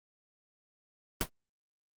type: noise with exponential decay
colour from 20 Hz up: pink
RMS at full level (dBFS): -25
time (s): 1.21-1.29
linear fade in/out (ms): 0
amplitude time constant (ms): 17
effects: Opus 32 kbps